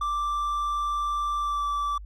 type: tone with pitch glide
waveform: triangle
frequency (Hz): 1174.7 to 1161.2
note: D6 to D6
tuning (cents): 0 to -20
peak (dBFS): -23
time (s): 0.01-1.98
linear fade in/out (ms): 5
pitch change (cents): -20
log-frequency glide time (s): 1.39-1.65
effects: added 50 Hz sine -38 dBFS peak until 2.05 s